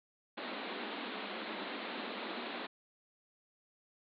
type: band-pass noise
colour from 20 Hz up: pink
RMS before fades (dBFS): -42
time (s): 0.37-2.67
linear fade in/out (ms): 10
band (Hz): 200 to 4200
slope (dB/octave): 96
effects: none